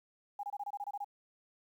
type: tone bursts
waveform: sine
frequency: 814 Hz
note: G#5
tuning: 35 cents flat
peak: -36 dBFS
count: 10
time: 0.39-1.045 s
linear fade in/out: 5 ms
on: 43 ms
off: 25 ms
effects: 11-bit